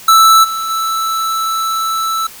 square tone with level steps, 1318.5 Hz, E6, in tune, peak -5 / -18 / -15 dBFS, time 0.08-2.27 s, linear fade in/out 5 ms, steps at 0.43 / 0.69 s, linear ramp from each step 20 ms, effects white hiss -35 dBFS RMS until 2.4 s

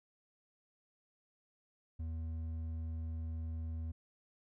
sine tone with hard clipping, 81 Hz, E2, 30 cents flat, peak -39 dBFS, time 1.99-3.92 s, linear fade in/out 10 ms, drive 5 dB, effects none

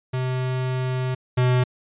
square tone pair in turn, 128.5 / 125.86 Hz, C3 / B2, -31 / +33 cents, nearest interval unison, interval 36 cents, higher first, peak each -23 / -17 dBFS, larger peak second, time 0.13-1.15 / 1.37-1.64 s, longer first, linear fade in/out 10 ms, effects resampled to 8000 Hz

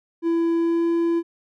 triangle tone with pitch glide, 334.1 to 336.8 Hz, E4 to E4, +23 to +37 cents, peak -16 dBFS, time 0.22-1.23 s, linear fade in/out 50 ms, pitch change +14 cents, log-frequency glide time 0.56-0.87 s, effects none

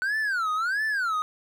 triangle tone with vibrato, 1480 Hz, F#6, in tune, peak -22 dBFS, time 0.02-1.22 s, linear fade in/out 0 ms, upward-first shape sine, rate 1.5 Hz, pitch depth 300 cents each way, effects none

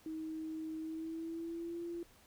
sine tone with pitch glide, 316.9 to 341.6 Hz, D#4 to F4, +32 to -38 cents, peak -39 dBFS, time 0.06-2.03 s, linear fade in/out 2 ms, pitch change +130 cents, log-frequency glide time 0.79-1.82 s, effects pink hiss -64 dBFS RMS until 2.26 s

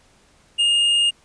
triangle tone with tanh clipping, 2835 Hz, F7, 25 cents sharp, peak -16 dBFS, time 0.58-1.11 s, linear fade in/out 20 ms, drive 11 dB, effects pink hiss -56 dBFS RMS until 1.24 s + resampled to 22050 Hz

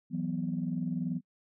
sine chord, E suspended second, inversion none, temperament just, 164.81 / 185.42 / 247.2 Hz, E3 / F#3 / B3, 0 / +4 / +2 cents, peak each -34 dBFS, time 0.1-1.21 s, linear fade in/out 50 ms, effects noise-tail reverb RT60 0.1 s tail -26 dB re dry + tanh soft clip ceiling -21 dBFS

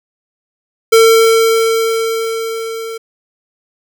square tone with level ramp, 451.5 Hz, A4, 45 cents sharp, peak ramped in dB -4 to -23 dBFS, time 0.92-2.98 s, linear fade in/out 10 ms, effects none

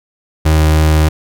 35% pulse tone with vibrato, 77.78 Hz, D#2, in tune, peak -6 dBFS, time 0.45-1.09 s, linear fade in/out 10 ms, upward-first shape triangle, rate 3.3 Hz, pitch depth 8 cents each way, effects none

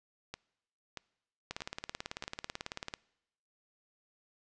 two click trains, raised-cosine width 0.2 ms, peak -20 / -23 dBFS, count 27 / 4, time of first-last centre 1.51-2.939 / 0.34-2.239 s, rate 18.2 / 1.58 Hz, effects noise-tail reverb RT60 0.9 s tail -24 dB re dry + resampled to 22050 Hz

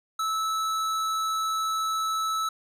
sine tone with tanh clipping, 1307 Hz, E6, 15 cents flat, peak -27 dBFS, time 0.19-2.49 s, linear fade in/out 5 ms, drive 18 dB, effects none

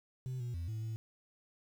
sine tone with pitch steps, 128.6 / 121.6 / 84.5 / 110 / 111.5 Hz, C3 / B2 / E2 / A2 / A2, -30 / -26 / +43 / 0 / +23 cents, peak -34 dBFS, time 0.26-0.96 s, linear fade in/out 0 ms, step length 140 ms, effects tanh soft clip ceiling -35 dBFS + 10-bit

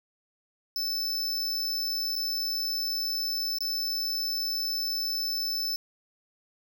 square tone with dropouts, 5274 Hz, E8, in tune, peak -28 dBFS, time 0.76-5.76 s, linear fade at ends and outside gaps 1 ms, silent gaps 2.155-2.161 / 3.585-3.606 s, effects none

